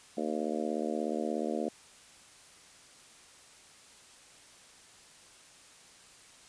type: harmonic tone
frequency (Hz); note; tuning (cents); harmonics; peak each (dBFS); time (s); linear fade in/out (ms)
76.8; D#2; -22; 3 / 4 / 5 / 6 / 7 / 8 / 9; -36 / -37 / -38 / -39 / -39 / -40 / -41; 0.17-1.69; 5
effects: white hiss -56 dBFS RMS until 6.48 s + resampled to 22050 Hz